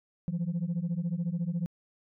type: beating tone pair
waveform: sine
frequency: 164.81 / 178.81 Hz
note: E3 / F3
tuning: 0 / +41 cents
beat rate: 14 Hz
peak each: -30 dBFS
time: 0.28-1.66 s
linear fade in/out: 0 ms
effects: tanh soft clip ceiling -25 dBFS